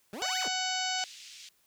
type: exponential two-way sweep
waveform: 20% pulse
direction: up then down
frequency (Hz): 185 to 2584 to 185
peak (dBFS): -33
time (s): 0.13-0.48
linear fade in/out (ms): 2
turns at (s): 0.4
type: harmonic tone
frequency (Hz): 745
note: F#5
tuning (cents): +12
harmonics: 1 / 2 / 3 / 4 / 5 / 6 / 7 / 8 / 9 / 10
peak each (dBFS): -35 / -38 / -40 / -36 / -41 / -38 / -41 / -39 / -46 / -43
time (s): 0.22-1.04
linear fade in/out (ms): 0
type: band-pass noise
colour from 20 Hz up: white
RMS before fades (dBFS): -49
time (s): 0.98-1.49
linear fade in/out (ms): 5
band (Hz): 2400 to 6300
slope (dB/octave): 24
effects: white hiss -69 dBFS RMS until 1.66 s